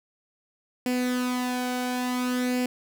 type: tone with flanger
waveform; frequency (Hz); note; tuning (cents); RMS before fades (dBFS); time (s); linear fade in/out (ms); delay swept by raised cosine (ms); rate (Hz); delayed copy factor
sawtooth; 249.7; B3; +19; -27; 0.86-2.66; 2; 0.4 to 1.34; 0.56; +0.6
effects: none